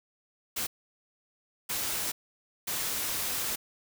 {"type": "noise bursts at uneven times", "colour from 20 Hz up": "white", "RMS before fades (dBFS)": -32, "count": 3, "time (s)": [[0.56, 0.67], [1.69, 2.12], [2.67, 3.56]], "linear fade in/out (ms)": 10, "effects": []}